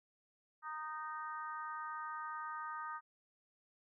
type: harmonic tone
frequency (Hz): 309.2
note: D#4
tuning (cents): -11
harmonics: 3 / 4 / 5 / 6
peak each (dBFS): -47 / -43 / -49 / -55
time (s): 0.62-3.01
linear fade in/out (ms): 50
effects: none